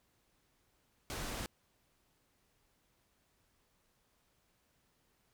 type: low-pass noise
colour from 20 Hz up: pink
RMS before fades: -41 dBFS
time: 1.1-1.46 s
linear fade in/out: 0 ms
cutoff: 11000 Hz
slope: 12 dB/octave
effects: pink hiss -75 dBFS RMS until 5.33 s